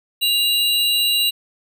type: tone pair together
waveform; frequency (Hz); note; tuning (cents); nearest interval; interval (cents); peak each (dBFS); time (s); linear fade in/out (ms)
square; 2810 / 3937; F7 / B7; +10 / -6; tritone; 584; -19; 0.21-1.31; 20
effects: none